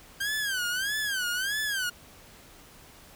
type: tone with vibrato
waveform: sawtooth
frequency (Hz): 1574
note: G6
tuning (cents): +7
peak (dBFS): -24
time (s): 0.2-1.9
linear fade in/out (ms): 10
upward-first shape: sine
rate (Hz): 1.6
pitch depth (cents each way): 170
effects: pink hiss -52 dBFS RMS until 3.15 s